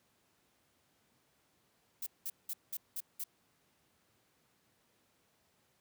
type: noise bursts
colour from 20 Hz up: violet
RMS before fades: -39 dBFS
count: 6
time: 2.02-3.24 s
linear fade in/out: 5 ms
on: 45 ms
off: 190 ms
effects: pink hiss -73 dBFS RMS until 5.8 s + high-pass 100 Hz 12 dB/octave